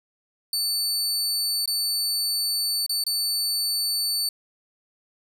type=tone with dropouts; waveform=sawtooth; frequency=4500 Hz; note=C#8; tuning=25 cents sharp; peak=-20 dBFS; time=0.53-4.29 s; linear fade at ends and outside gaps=2 ms; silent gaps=1.658-1.676 / 2.864-2.894 / 3.039-3.065 s; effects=none